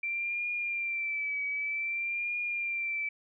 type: tone with vibrato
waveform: sine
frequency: 2349 Hz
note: D7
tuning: in tune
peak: -30 dBFS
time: 0.03-3.09 s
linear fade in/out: 5 ms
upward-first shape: triangle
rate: 0.53 Hz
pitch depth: 59 cents each way
effects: none